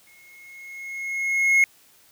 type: tone with exponential growth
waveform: triangle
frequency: 2165 Hz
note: C#7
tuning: 41 cents flat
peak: -11 dBFS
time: 0.07-1.64 s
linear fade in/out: 1 ms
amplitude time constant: 340 ms
effects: white hiss -56 dBFS RMS until 2.11 s